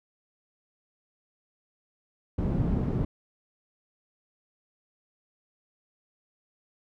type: low-pass noise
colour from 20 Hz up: white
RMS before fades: -27 dBFS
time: 2.38-3.05 s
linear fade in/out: 5 ms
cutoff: 190 Hz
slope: 12 dB/octave
effects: none